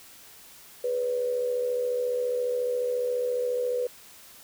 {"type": "tone with amplitude modulation", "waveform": "sine", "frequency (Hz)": 493.9, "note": "B4", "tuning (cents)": 0, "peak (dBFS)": -22, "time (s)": [0.84, 3.87], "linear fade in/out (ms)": 5, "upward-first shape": "sine", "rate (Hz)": 74.4, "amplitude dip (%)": 55, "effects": ["white hiss -50 dBFS RMS until 4.43 s"]}